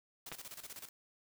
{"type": "noise with tremolo", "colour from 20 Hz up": "white", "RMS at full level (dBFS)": -47, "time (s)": [0.26, 0.89], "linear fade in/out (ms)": 5, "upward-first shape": "square", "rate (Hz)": 16, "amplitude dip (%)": 75}
{"type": "clicks", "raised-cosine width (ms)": 0.3, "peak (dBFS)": -27, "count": 2, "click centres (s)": [0.317, 0.323]}
{"effects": []}